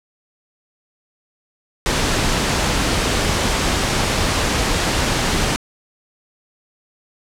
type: noise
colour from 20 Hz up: pink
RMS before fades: -18 dBFS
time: 1.86-5.56 s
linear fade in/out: 0 ms
effects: low-pass 8000 Hz 12 dB/octave